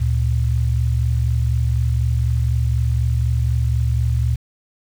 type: tone pair together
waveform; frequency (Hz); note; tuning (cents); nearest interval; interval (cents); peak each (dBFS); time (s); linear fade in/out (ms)
sine; 72.49 / 116.54; D2 / A#2; -22 / 0; minor sixth; 822; -18; 0-4.36; 10
effects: 7-bit